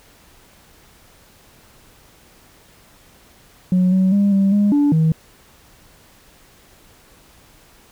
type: tone with pitch steps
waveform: sine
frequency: 182.8 / 187.9 / 201.1 / 195.6 / 204.7 / 289.4 / 159.4 Hz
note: F#3 / F#3 / G3 / G3 / G#3 / D4 / D#3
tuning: -21 / +27 / +44 / -4 / -25 / -25 / +42 cents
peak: -10 dBFS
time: 3.72-5.12 s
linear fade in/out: 2 ms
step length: 200 ms
effects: tanh soft clip ceiling -10 dBFS + pink hiss -50 dBFS RMS until 7.91 s